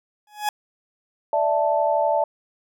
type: tone with exponential growth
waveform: 40% pulse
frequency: 840 Hz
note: G#5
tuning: 19 cents sharp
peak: -17 dBFS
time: 0.27-0.49 s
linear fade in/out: 2 ms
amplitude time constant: 46 ms
type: chord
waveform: sine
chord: D suspended second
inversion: none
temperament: equal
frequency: 587.3 / 659.3 / 880 Hz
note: D5 / E5 / A5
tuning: 0 / 0 / 0 cents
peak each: -22 dBFS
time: 1.33-2.24 s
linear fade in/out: 2 ms
effects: none